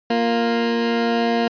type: tone pair together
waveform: 20% pulse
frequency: 233.1 / 349.2 Hz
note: A#3 / F4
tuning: 0 / 0 cents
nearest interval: perfect fifth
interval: 700 cents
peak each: -13 / -22 dBFS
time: 0.1-1.48 s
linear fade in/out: 5 ms
effects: resampled to 11025 Hz